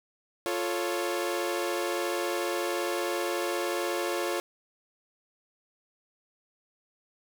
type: chord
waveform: sawtooth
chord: F augmented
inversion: none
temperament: equal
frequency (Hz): 349.2 / 440 / 554.4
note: F4 / A4 / C#5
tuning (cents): 0 / 0 / 0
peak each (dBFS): -27 / -31 / -29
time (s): 0.46-4.4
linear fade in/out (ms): 0
effects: 8-bit